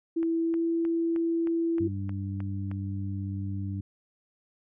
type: tone with pitch glide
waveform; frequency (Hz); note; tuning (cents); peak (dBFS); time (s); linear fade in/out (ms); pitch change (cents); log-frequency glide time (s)
sine; 330 to 332.9; E4 to E4; +2 to +17; -24; 0.16-1.88; 10; +15; 0.42-0.63
type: click train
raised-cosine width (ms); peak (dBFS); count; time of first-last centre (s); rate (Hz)
0.5; -29; 9; 0.23-2.714; 3.22
type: harmonic tone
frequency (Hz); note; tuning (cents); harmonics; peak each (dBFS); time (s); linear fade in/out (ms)
98; G2; 0; 1 / 2 / 3; -31 / -37 / -40; 1.8-3.81; 5
effects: none